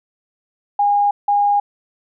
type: tone bursts at uneven times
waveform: sine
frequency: 816 Hz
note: G#5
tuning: 31 cents flat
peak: -12 dBFS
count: 2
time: 0.79-1.11 / 1.28-1.6 s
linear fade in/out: 5 ms
effects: none